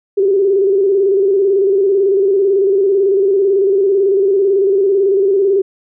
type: tone with vibrato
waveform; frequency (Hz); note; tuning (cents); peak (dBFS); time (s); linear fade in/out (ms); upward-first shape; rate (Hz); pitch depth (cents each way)
sine; 392; G4; 0; -9; 0.17-5.62; 10; square; 18; 57
effects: none